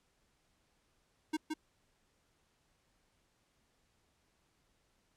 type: tone with echo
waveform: square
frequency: 311.1 Hz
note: D#4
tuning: in tune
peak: -32 dBFS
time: 1.33-1.37 s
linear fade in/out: 10 ms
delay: 170 ms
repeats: 1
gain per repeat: -3 dB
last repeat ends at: 1.54 s
effects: pink hiss -75 dBFS RMS until 5.16 s + low-pass 10000 Hz 12 dB/octave